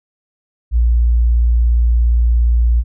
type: tone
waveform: sine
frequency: 58.6 Hz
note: A#1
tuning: 10 cents sharp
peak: -9 dBFS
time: 0.71-2.84 s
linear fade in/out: 50 ms
effects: none